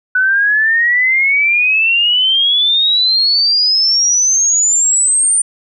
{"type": "exponential sweep", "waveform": "sine", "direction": "up", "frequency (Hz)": [1488, 9100], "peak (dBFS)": -9, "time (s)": [0.15, 5.42], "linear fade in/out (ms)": 5, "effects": []}